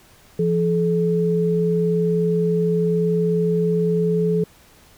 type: tone pair together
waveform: sine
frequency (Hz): 170.5 / 429.6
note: F3 / A4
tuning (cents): -41 / -41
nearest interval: octave + major third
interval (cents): 1600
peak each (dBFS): -19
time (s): 0.39-4.44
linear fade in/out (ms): 5
effects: pink hiss -51 dBFS RMS until 4.97 s